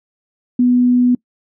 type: tone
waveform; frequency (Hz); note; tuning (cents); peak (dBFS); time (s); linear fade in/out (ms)
sine; 246.9; B3; 0; -9; 0.59-1.15; 5
effects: noise-tail reverb RT60 0.1 s tail -24 dB re dry